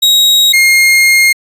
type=tone pair in turn; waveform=40% pulse; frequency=3800 / 2133 Hz; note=A#7 / C7; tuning=+33 / +33 cents; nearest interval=minor seventh; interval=1000 cents; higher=first; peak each=-4 dBFS; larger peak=neither; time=0.02-0.53 / 0.53-1.33 s; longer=second; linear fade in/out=10 ms; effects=resampled to 32000 Hz